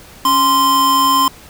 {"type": "tone pair together", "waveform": "square", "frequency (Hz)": [275.9, 1041.7], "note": ["C#4", "C6"], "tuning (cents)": [-8, -8], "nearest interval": "octave + major seventh", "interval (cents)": 2300, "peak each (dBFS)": [-22, -11], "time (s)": [0.25, 1.28], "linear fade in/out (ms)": 2, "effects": ["pink hiss -40 dBFS RMS until 1.49 s"]}